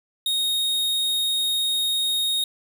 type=tone; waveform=45% pulse; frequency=3729 Hz; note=A#7; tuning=in tune; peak=-21 dBFS; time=0.26-2.44 s; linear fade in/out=2 ms; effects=9-bit